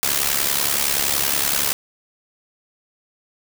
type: noise with amplitude modulation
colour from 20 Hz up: white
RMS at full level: -17 dBFS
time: 0.03-1.73 s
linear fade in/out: 0 ms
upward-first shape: sine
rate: 70.6 Hz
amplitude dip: 75%
effects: none